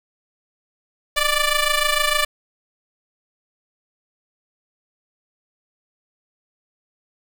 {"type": "ring-modulated tone", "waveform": "10% pulse", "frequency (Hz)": 587.3, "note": "D5", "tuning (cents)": 0, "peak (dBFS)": -6, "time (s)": [1.16, 2.25], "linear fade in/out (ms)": 5, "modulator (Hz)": 574, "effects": []}